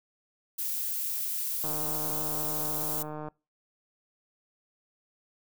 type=noise; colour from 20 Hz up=violet; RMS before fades=-32 dBFS; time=0.58-3.03 s; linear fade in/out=10 ms
type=click train; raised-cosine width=1 ms; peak=-25 dBFS; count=251; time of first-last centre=1.64-3.285 s; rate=152 Hz
effects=noise-tail reverb RT60 0.3 s tail -25 dB re dry